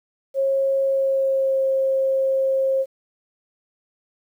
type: tone with pitch glide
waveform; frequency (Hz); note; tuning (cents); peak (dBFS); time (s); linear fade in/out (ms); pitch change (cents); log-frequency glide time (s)
sine; 542 to 534.5; C#5 to C5; -39 to +37; -17; 0.34-2.86; 50; -24; 0.83-1.61
effects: 9-bit